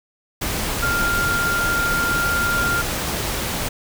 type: tone in noise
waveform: sine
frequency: 1396.9 Hz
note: F6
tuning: in tune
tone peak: -19 dBFS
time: 0.82-2.82 s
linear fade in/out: 10 ms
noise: pink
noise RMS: -24 dBFS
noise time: 0.41-3.69 s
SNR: +2 dB
effects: none